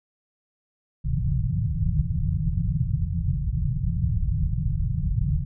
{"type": "low-pass noise", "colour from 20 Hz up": "white", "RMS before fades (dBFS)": -24, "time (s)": [1.04, 5.45], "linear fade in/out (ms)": 10, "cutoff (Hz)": 170, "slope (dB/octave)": 96, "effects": []}